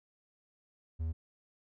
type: tone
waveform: triangle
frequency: 80.6 Hz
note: E2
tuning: 38 cents flat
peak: -30 dBFS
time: 0.99-1.13 s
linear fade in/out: 20 ms
effects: none